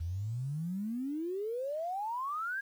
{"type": "exponential sweep", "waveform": "sine", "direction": "up", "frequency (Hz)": [79.1, 1649], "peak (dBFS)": -33, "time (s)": [0, 2.61], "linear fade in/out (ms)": 10, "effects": ["10-bit"]}